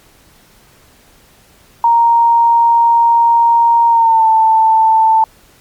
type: tone with pitch glide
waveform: sine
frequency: 932.3 to 886.6 Hz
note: A#5 to A5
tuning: 0 to +13 cents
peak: -6 dBFS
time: 1.84-5.24 s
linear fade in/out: 2 ms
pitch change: -87 cents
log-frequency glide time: 3.89-4.27 s
effects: pink hiss -47 dBFS RMS until 5.6 s + MP3 96 kbps